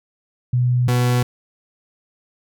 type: tone pair in turn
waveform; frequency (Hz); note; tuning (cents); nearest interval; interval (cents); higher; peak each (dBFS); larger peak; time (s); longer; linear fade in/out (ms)
sine / 40% pulse; 123.9 / 123.26; B2 / B2; +6 / -3; unison; 9; first; -14; neither; 0.53-0.88 / 0.88-1.23; neither; 5
effects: none